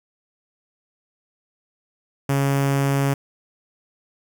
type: tone with notch filter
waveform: sawtooth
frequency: 138.59 Hz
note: C#3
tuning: in tune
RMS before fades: -20 dBFS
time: 2.29-3.14 s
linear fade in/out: 5 ms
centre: 4000 Hz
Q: 1.7
effects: 9-bit